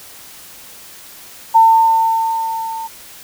sine tone with level ramp, 901 Hz, A5, 41 cents sharp, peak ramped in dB -4 to -23 dBFS, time 1.54-2.88 s, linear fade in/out 20 ms, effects white hiss -38 dBFS RMS until 3.23 s

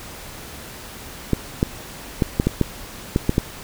clicks, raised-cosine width 3 ms, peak -3 dBFS, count 9, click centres 1.333 / 1.629 / 2.222 / 2.399 / 2.47 / 2.613 / 3.161 / 3.294 / 3.381 s, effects pink hiss -37 dBFS RMS until 3.63 s

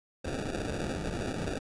white noise with sample-and-hold, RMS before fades -34 dBFS, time 0.24-1.59 s, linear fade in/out 10 ms, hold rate 1050 Hz, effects resampled to 22050 Hz

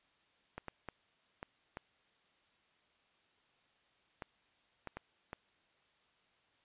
clicks, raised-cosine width 0.5 ms, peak -27 dBFS, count 9, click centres 0.58 / 0.683 / 0.887 / 1.429 / 1.771 / 4.222 / 4.873 / 4.97 / 5.331 s, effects white hiss -72 dBFS RMS until 6.64 s + resampled to 8000 Hz

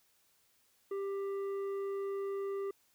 sine tone with tanh clipping, 394.6 Hz, G4, 11 cents sharp, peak -36 dBFS, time 0.91-2.71 s, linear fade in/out 5 ms, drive 8 dB, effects white hiss -71 dBFS RMS until 2.94 s

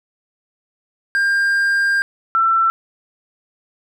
triangle / sine tone pair in turn, 1600 / 1340.8 Hz, G6 / E6, +35 / +29 cents, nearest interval minor third, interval 306 cents, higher first, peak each -12 dBFS, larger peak neither, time 1.15-2.02 / 2.35-2.7 s, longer first, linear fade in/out 0 ms, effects none

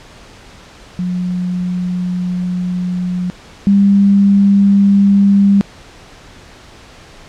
sine tone pair in turn, 180 / 199.14 Hz, F#3 / G3, -47 / +28 cents, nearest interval major second, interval 175 cents, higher second, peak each -15 / -6 dBFS, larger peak second, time 0.99-3.3 / 3.67-5.61 s, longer first, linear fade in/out 0 ms, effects pink hiss -39 dBFS RMS until 7.28 s + low-pass 6000 Hz 12 dB/octave

